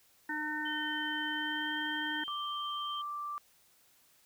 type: harmonic tone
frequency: 303.3 Hz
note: D#4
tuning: 44 cents flat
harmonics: 1 / 3 / 5 / 6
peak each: -40 / -41 / -39 / -37 dBFS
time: 0.29-2.24 s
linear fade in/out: 5 ms
type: tone with pitch glide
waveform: sine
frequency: 3086 to 3144 Hz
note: G7 to G7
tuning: -28 to +4 cents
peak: -39 dBFS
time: 0.65-3.02 s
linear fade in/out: 10 ms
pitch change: +32 cents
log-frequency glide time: 1.35-1.75 s
type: tone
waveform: sine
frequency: 1174.7 Hz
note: D6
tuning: in tune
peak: -36 dBFS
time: 2.28-3.38 s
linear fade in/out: 0 ms
effects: white hiss -66 dBFS RMS until 4.25 s